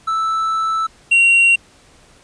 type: tone pair in turn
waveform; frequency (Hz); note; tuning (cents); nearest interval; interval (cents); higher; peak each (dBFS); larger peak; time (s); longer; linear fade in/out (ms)
triangle; 1317 / 2750; E6 / F7; -2 / -27; octave + minor second; 1275; second; -14 / -7; second; 0.07-0.87 / 1.11-1.56; first; 10
effects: pink hiss -49 dBFS RMS until 2.23 s + resampled to 22050 Hz

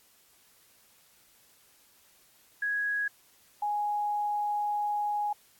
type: tone pair in turn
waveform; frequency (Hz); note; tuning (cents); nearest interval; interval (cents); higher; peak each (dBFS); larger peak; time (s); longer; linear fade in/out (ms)
sine; 1661.2 / 830.6; G#6 / G#5; 0 / 0; octave; 1200; first; -27; neither; 2.62-3.08 / 3.62-5.33; second; 5
effects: white hiss -62 dBFS RMS until 5.59 s + AAC 64 kbps

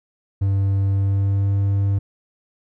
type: tone with pitch glide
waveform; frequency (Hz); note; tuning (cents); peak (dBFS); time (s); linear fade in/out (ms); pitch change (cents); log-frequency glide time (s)
triangle; 98 to 99.2; G2 to G2; 0 to +21; -14; 0.41-1.99; 10; +21; 0.94-1.54
effects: none

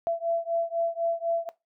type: beating tone pair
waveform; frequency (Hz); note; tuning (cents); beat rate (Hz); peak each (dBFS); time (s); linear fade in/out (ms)
sine; 670 / 674; E5 / E5; +28 / +38; 4; -28 / -29; 0.07-1.49; 0
effects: noise-tail reverb RT60 0.2 s tail -18 dB re dry

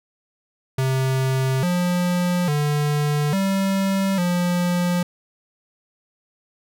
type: tone with pitch steps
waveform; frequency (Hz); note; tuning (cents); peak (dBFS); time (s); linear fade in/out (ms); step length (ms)
square; 132 / 177.7 / 147.6 / 194.1 / 176.6; C3 / F3 / D3 / G3 / F3; +16 / +30 / +9 / -17 / +20; -19; 0.78-5.03; 5; 850
effects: none

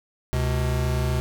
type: tone pair together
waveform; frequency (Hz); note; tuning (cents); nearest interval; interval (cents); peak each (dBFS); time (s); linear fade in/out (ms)
square; 70.1 / 126.14; C#2 / B2; +20 / +37; minor seventh; 1017; -25; 0.33-1.2; 0
effects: none

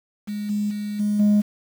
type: tone with level steps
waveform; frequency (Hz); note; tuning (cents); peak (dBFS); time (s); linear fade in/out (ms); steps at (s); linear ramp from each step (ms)
sine; 207.7; G#3; 0; -25 / -20 / -25 / -18 / -11; 0.27-1.42; 20; 0.49 / 0.7 / 0.99 / 1.19; 10
effects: tanh soft clip ceiling -13 dBFS + 7-bit

